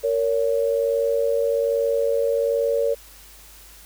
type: tone pair together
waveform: sine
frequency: 461.4 / 562.6 Hz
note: A#4 / C#5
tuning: -18 / +26 cents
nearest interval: minor third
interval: 344 cents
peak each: -21 dBFS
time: 0.03-2.95 s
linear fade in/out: 20 ms
effects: added 50 Hz sine -49 dBFS peak until 3.85 s + white hiss -47 dBFS RMS until 3.85 s